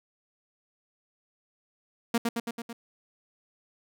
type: tone with echo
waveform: sawtooth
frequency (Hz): 233.1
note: A#3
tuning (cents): 0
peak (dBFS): -18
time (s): 2.14-2.18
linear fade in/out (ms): 5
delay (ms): 110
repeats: 5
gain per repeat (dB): -3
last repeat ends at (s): 2.73
effects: none